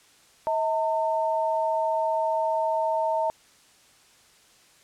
sine tone pair together, 639.9 / 905 Hz, D#5 / A5, +48 / +48 cents, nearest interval tritone, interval 600 cents, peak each -25 dBFS, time 0.47-3.3 s, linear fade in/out 0 ms, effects white hiss -57 dBFS RMS until 4.83 s + low-pass 9000 Hz 12 dB/octave

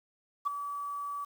sine tone with ADSR envelope, 1147 Hz, D6, 41 cents flat, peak -23 dBFS, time 0.45-1.25 s, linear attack 23 ms, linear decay 6 ms, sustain -11 dB, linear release 11 ms, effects tanh soft clip ceiling -20 dBFS + 9-bit

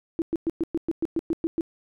sine tone bursts, 329.6 Hz, E4, in tune, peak -21 dBFS, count 11, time 0.19-1.609 s, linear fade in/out 0 ms, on 29 ms, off 110 ms, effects none

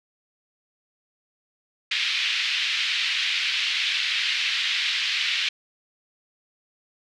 pink band-pass noise, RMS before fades -25 dBFS, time 1.91-5.49 s, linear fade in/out 5 ms, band 2200 to 4000 Hz, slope 24 dB/octave, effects none

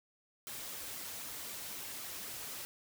white noise with flanger, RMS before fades -44 dBFS, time 0.47-2.65 s, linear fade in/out 0 ms, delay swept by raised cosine 1.1 to 5.4 ms, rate 3.9 Hz, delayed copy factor -0.5, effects none

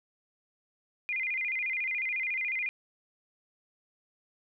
sine tone with vibrato, 2241 Hz, C#7, 18 cents sharp, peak -29 dBFS, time 1.09-2.69 s, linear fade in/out 0 ms, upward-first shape square, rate 14 Hz, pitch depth 140 cents each way, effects none

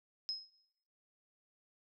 sine tone with exponential decay, 5130 Hz, E8, 48 cents flat, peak -33 dBFS, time 0.29-0.58 s, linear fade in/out 0 ms, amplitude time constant 62 ms, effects noise-tail reverb RT60 1.0 s tail -23 dB re dry

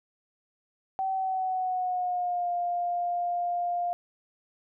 sine tone with pitch glide, 766 to 702.4 Hz, G5 to F5, -40 to +10 cents, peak -26 dBFS, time 0.99-3.93 s, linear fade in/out 0 ms, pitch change -150 cents, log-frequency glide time 1.12-2.51 s, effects none

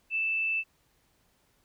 sine tone with frequency modulation, 2645 Hz, E7, 5 cents sharp, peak -26 dBFS, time 0.1-0.64 s, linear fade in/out 50 ms, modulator 91.3 Hz, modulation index 0.23, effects pink hiss -69 dBFS RMS until 1.64 s

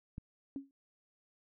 click, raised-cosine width 5 ms, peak -30 dBFS, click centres 0.181 s
sine tone with exponential decay, 275 Hz, C#4, 14 cents flat, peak -34 dBFS, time 0.56-0.71 s, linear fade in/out 1 ms, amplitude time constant 32 ms
effects none

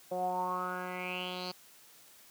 10% pulse tone with low-pass filter sweep, 181.6 Hz, F#3, 32 cents flat, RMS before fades -36 dBFS, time 0.11-1.52 s, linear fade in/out 10 ms, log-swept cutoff 600 to 4600 Hz, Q 7.4, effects white hiss -58 dBFS RMS until 2.3 s + high-pass 100 Hz 12 dB/octave

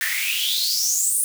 white noise with high-pass filter sweep, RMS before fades -22 dBFS, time 0.01-1.24 s, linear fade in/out 0 ms, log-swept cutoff 1700 to 10000 Hz, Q 8.7, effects none

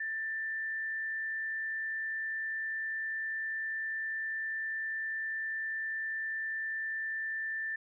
sine tone with frequency modulation, 1775 Hz, A6, 15 cents sharp, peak -33 dBFS, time 0-7.76 s, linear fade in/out 5 ms, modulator 115 Hz, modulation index 0.21, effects none

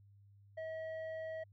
square tone with low-pass filter, 640 Hz, D#5, 49 cents sharp, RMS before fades -43 dBFS, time 0.57-1.44 s, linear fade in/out 10 ms, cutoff 1400 Hz, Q 6.2, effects added 100 Hz sine -60 dBFS peak until 1.52 s

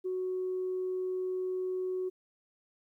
sine tone, 370 Hz, F#4, in tune, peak -30 dBFS, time 0.04-2.1 s, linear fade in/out 20 ms, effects tanh soft clip ceiling -26 dBFS + 12-bit

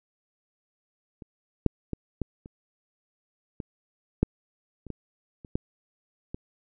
clicks, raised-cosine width 3 ms, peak -29 / -6 / -17 / -15 / -30 / -21 / -7 / -29 / -21 / -30 / -13 / -21 dBFS, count 12, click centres 1.222 / 1.663 / 1.933 / 2.217 / 2.459 / 3.602 / 4.23 / 4.867 / 4.903 / 5.448 / 5.555 / 6.345 s, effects none

